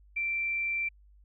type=tone; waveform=sine; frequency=2349 Hz; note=D7; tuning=in tune; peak=-28 dBFS; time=0.16-0.89 s; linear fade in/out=10 ms; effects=added 50 Hz sine -55 dBFS peak until 1.24 s